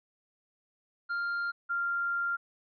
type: tone pair in turn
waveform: triangle / sine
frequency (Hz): 1396.9 / 1391.4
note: F6 / F6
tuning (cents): 0 / -7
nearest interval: unison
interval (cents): 7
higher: first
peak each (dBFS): -28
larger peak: neither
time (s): 1.09-1.52 / 1.69-2.37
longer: second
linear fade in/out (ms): 20
effects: resampled to 11025 Hz